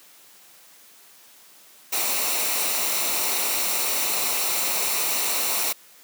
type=noise with comb filter; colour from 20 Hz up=white; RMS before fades=-24 dBFS; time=1.92-5.73 s; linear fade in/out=10 ms; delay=0.61 ms; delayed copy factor=-0.5; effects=white hiss -51 dBFS RMS until 6.03 s + high-pass 200 Hz 12 dB/octave